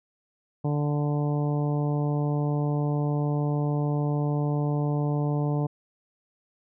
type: harmonic tone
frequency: 146.83 Hz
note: D3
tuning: in tune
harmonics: 1 / 2 / 3 / 4 / 5 / 6 / 7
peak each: -24 / -31 / -34 / -37 / -38 / -40 / -45 dBFS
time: 0.64-5.67 s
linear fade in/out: 10 ms
effects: none